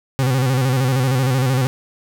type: tone with vibrato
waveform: 40% pulse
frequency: 130 Hz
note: C3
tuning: 11 cents flat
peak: -14 dBFS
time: 0.19-1.67 s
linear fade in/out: 0 ms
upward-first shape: square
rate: 13 Hz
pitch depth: 65 cents each way
effects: none